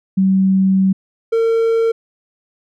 sine / triangle tone pair in turn, 191 / 455.1 Hz, G3 / A#4, -45 / -42 cents, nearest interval octave + minor third, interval 1503 cents, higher second, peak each -10 dBFS, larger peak neither, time 0.17-0.93 / 1.32-1.92 s, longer first, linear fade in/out 10 ms, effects none

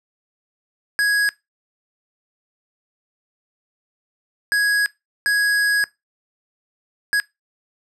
square tone bursts at uneven times, 1661.2 Hz, G#6, in tune, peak -16 dBFS, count 4, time 0.99-1.29 / 4.52-4.86 / 5.26-5.84 / 7.13-7.2 s, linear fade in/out 0 ms, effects noise-tail reverb RT60 0.2 s tail -21 dB re dry + low-pass 11000 Hz 12 dB/octave

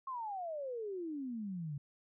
sine exponential sweep, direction down, 1091 to 138 Hz, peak -38 dBFS, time 0.07-1.78 s, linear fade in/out 5 ms, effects none

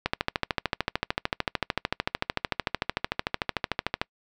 click train, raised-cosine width 0.3 ms, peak -8 dBFS, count 54, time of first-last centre 0.06-4.015 s, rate 13.4 Hz, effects noise-tail reverb RT60 0.1 s tail -26 dB re dry

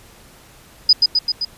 sine tone with echo, 4978 Hz, D#8, in tune, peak -6 dBFS, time 0.89-0.93 s, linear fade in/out 5 ms, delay 130 ms, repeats 4, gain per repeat -3 dB, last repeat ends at 1.45 s, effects pink hiss -46 dBFS RMS until 1.57 s + resampled to 32000 Hz

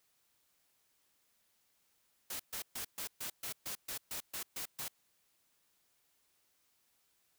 white noise bursts, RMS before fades -41 dBFS, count 12, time 2.3-4.882 s, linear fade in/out 5 ms, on 96 ms, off 130 ms, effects white hiss -75 dBFS RMS until 7.38 s

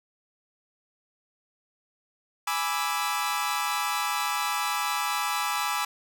sawtooth chord, E dominant seventh, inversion first, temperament equal, 830.6 / 987.8 / 1174.7 / 1318.5 Hz, G#5 / B5 / D6 / E6, 0 / 0 / 0 / 0 cents, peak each -28 dBFS, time 2.47-5.85 s, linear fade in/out 5 ms, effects none

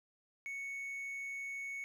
triangle tone, 2217 Hz, C#7, in tune, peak -38 dBFS, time 0.46-1.84 s, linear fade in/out 0 ms, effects none

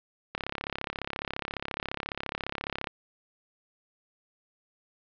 click train, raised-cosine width 0.3 ms, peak -15 dBFS, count 88, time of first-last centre 0.35-2.872 s, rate 34.5 Hz, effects low-pass 4000 Hz 12 dB/octave

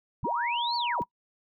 sine linear two-way sweep, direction up then down, 69.3 to 4550 to 69.3 Hz, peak -30 dBFS, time 0.23-1.02 s, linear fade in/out 0 ms, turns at 0.76 s
sine tone with pitch glide, 950 to 957.7 Hz, A#5 to A#5, +33 to +46 cents, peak -27 dBFS, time 0.24-1.04 s, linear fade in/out 10 ms, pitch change +13 cents, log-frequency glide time 0.75-0.86 s
effects noise-tail reverb RT60 0.1 s tail -23 dB re dry

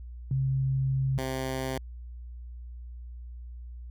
sine / 10% pulse tone pair in turn, 133.5 / 131.28 Hz, C3 / C3, +35 / +6 cents, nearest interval unison, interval 29 cents, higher first, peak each -24 / -22 dBFS, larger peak second, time 0.31-1.18 / 1.18-1.78 s, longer first, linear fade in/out 2 ms, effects added 60 Hz sine -39 dBFS peak until 3.9 s

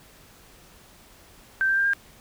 sine tone with pitch steps, 1561 / 1576.4 / 1592 / 1607.7 Hz, G6 / G6 / G6 / G6, -8 / +9 / +26 / +43 cents, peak -19 dBFS, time 1.61-1.934 s, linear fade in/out 0 ms, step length 81 ms, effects pink hiss -52 dBFS RMS until 2.2 s

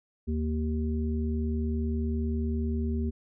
harmonic tone, 77.5 Hz, D#2, 6 cents flat, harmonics 1 / 3 / 5, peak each -28 / -31 / -38 dBFS, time 0.27-3.11 s, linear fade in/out 20 ms, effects none

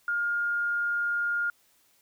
sine tone, 1415 Hz, F6, 22 cents sharp, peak -25 dBFS, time 0.08-1.5 s, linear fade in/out 2 ms, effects white hiss -65 dBFS RMS until 2.01 s

